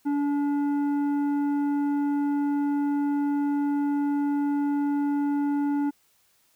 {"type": "tone with tanh clipping", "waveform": "triangle", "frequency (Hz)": 287.1, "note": "D4", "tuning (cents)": -39, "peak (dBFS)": -24, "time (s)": [0.05, 5.91], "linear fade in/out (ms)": 20, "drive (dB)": 13, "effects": ["white hiss -65 dBFS RMS until 6.55 s"]}